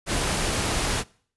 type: noise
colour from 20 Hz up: pink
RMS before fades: -25 dBFS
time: 0.06-1.04 s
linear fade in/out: 50 ms
effects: noise-tail reverb RT60 0.5 s tail -23 dB re dry + resampled to 24000 Hz